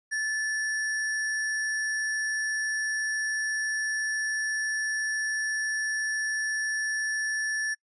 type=tone with sample-and-hold; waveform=sine; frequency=1743 Hz; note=A6; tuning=17 cents flat; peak=-26 dBFS; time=0.11-7.75 s; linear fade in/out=20 ms; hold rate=7350 Hz; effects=noise-tail reverb RT60 0.1 s tail -26 dB re dry + resampled to 22050 Hz